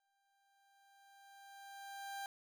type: tone with exponential growth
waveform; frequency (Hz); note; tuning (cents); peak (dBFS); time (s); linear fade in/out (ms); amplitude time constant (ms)
30% pulse; 792; G5; +18; -39; 0-2.26; 1; 490
effects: none